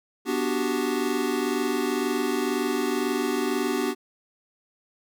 square chord, G major seventh, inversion first, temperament equal, 246.9 / 293.7 / 370 / 392 Hz, B3 / D4 / F#4 / G4, 0 / 0 / 0 / 0 cents, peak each -30 dBFS, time 0.25-3.95 s, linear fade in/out 50 ms, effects none

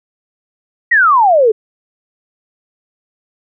sine exponential sweep, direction down, 1963 to 415 Hz, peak -6 dBFS, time 0.91-1.52 s, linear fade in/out 10 ms, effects none

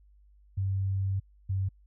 sine tone pair in turn, 96.8 / 96.08 Hz, G2 / G2, -21 / -34 cents, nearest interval unison, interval 13 cents, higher first, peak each -26 dBFS, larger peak neither, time 0.57-1.2 / 1.49-1.69 s, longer first, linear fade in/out 10 ms, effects added 50 Hz sine -56 dBFS peak until 1.86 s

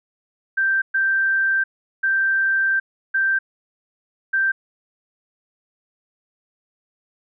sine tone bursts at uneven times, 1568 Hz, G6, in tune, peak -16 dBFS, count 5, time 0.57-0.82 / 0.94-1.64 / 2.03-2.8 / 3.14-3.39 / 4.33-4.52 s, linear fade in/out 10 ms, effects none

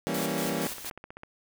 20% pulse chord, E diminished seventh, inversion none, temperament equal, 164.81 / 196 / 233.1 / 277.2 Hz, E3 / G3 / Bb3 / Db4, 0 / 0 / 0 / 0 cents, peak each -29 dBFS, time 0.07-0.67 s, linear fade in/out 0 ms
white noise with tremolo, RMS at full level -36 dBFS, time 0.14-0.9 s, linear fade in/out 5 ms, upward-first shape square, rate 4.2 Hz, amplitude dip 55%
click train, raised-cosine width 0.5 ms, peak -27 dBFS, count 13, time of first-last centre 0.46-1.234 s, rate 15.5 Hz
effects none

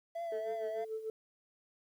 triangle tone with vibrato, 665 Hz, E5, 15 cents sharp, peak -34 dBFS, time 0.15-0.85 s, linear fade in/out 10 ms, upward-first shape triangle, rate 3.3 Hz, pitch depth 55 cents each way
sine tone with tremolo, 440 Hz, A4, in tune, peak -34 dBFS, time 0.32-1.1 s, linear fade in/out 2 ms, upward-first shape sine, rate 6.8 Hz, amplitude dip 70%
effects tanh soft clip ceiling -29 dBFS + 11-bit

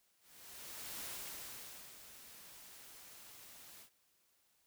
white noise with ADSR envelope, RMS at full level -45 dBFS, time 0.19-3.9 s, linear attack 840 ms, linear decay 910 ms, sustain -11 dB, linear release 85 ms, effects white hiss -75 dBFS RMS until 4.66 s

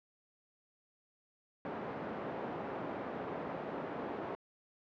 white band-pass noise, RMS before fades -41 dBFS, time 1.65-4.35 s, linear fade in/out 0 ms, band 170 to 730 Hz, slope 12 dB/octave, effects low-pass 3000 Hz 12 dB/octave

